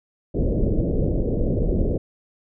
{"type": "low-pass noise", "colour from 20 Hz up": "pink", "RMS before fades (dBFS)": -21, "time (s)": [0.34, 1.98], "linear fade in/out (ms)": 10, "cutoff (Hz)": 560, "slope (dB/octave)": 48, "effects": []}